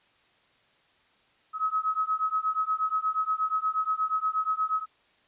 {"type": "beating tone pair", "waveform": "sine", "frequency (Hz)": [1275, 1283.4], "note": ["D#6", "E6"], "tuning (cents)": [42, -47], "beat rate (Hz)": 8.4, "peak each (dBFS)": -28, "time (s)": [1.53, 4.86], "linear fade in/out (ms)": 50, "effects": ["white hiss -64 dBFS RMS until 5.27 s", "resampled to 8000 Hz"]}